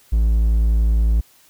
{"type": "tone", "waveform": "triangle", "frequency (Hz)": 55.4, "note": "A1", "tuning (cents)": 13, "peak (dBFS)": -11, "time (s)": [0.12, 1.21], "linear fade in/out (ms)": 10, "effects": ["white hiss -53 dBFS RMS until 1.49 s"]}